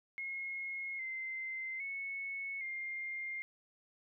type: tone with pitch steps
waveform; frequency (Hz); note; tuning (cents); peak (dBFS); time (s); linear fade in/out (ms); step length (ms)
sine; 2161 / 2077 / 2203 / 2113; C#7 / C7 / C#7 / C7; -45 / -13 / -11 / +16; -38; 0.18-3.42; 0; 810
effects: none